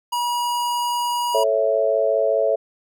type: tone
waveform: square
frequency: 963 Hz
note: B5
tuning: 44 cents flat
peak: -21 dBFS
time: 0.12-1.44 s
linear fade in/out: 10 ms
type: chord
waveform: sine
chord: A major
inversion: none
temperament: equal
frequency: 440 / 554.4 / 659.3 Hz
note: A4 / C#5 / E5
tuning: 0 / 0 / 0 cents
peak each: -22 / -20 / -20 dBFS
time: 1.34-2.56 s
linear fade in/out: 10 ms
effects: none